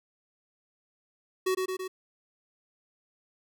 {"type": "tone with echo", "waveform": "square", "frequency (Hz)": 373.9, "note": "F#4", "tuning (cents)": 18, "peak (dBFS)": -25, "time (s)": [1.46, 1.55], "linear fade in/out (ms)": 10, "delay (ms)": 110, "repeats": 3, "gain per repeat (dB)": -3, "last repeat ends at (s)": 1.88, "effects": []}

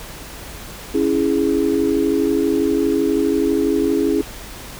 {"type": "chord", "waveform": "sine", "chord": "C# minor", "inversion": "none", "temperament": "equal", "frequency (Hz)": [277.2, 329.6, 415.3], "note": ["C#4", "E4", "G#4"], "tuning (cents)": [0, 0, 0], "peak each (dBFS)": -19, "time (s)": [0.94, 4.22], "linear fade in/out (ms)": 10, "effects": ["added 50 Hz sine -40 dBFS peak until 4.79 s", "pink hiss -35 dBFS RMS until 4.79 s"]}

